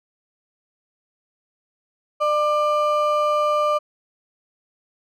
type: ring-modulated tone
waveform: triangle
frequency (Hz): 895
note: A5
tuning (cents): +29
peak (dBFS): -12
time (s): 2.2-3.79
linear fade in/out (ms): 20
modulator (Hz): 295
effects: none